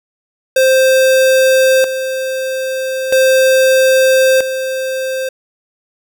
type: tone with tremolo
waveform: square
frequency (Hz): 524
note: C5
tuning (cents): +2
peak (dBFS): -8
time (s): 0.56-5.29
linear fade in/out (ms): 5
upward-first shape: square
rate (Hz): 0.39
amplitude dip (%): 65
effects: none